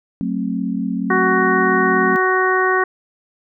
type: chord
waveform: sine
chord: F# diminished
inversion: none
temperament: just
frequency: 185 / 222 / 266.4 Hz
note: F#3 / A3 / C4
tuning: 0 / +16 / +31 cents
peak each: -23 dBFS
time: 0.21-2.16 s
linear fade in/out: 0 ms
type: harmonic tone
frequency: 372.9 Hz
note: F#4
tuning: 14 cents sharp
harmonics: 1 / 2 / 3 / 4 / 5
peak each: -18 / -23 / -19 / -21 / -20 dBFS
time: 1.1-2.84 s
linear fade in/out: 5 ms
effects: none